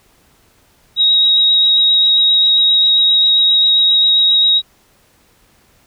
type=tone with vibrato; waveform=sine; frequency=3800 Hz; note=A#7; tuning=33 cents sharp; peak=-8 dBFS; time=0.96-4.62 s; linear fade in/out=50 ms; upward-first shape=sine; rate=7.5 Hz; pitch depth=11 cents each way; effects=pink hiss -53 dBFS RMS until 5.86 s